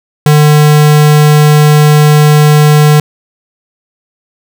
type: tone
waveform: square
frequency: 150 Hz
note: D3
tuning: 37 cents sharp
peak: -3 dBFS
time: 0.26-3 s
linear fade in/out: 2 ms
effects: none